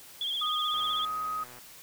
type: tone with vibrato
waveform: sine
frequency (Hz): 3319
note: G#7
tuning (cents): -2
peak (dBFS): -29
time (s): 0.21-1.05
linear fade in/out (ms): 2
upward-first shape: sine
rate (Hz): 16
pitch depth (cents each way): 76
type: tone with pitch glide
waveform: sine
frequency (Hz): 1237 to 1256.4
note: D#6 to D#6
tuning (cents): -10 to +16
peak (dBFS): -30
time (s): 0.41-1.44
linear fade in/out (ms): 10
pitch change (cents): +26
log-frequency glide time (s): 0.71-1.13
type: click train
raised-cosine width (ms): 0.5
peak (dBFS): -35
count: 105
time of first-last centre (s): 0.74-1.586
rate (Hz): 123
effects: white hiss -50 dBFS RMS until 1.82 s